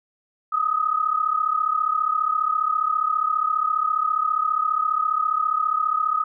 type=tone pair together; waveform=sine; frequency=1238 / 1272.8 Hz; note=D#6 / D#6; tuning=-9 / +39 cents; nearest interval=unison; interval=48 cents; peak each=-22 dBFS; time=0.52-6.24 s; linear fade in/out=10 ms; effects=none